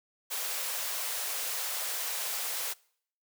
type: high-pass noise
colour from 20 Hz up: white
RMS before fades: -34 dBFS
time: 0.3-2.74 s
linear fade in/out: 20 ms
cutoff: 440 Hz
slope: 48 dB/octave
effects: noise-tail reverb RT60 0.6 s tail -24 dB re dry